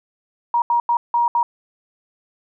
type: tone bursts at uneven times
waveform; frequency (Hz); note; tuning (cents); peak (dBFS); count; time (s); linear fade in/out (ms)
sine; 948; A#5; +29; -14; 5; 0.54-0.62 / 0.7-0.8 / 0.89-0.97 / 1.14-1.28 / 1.35-1.43; 2
effects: none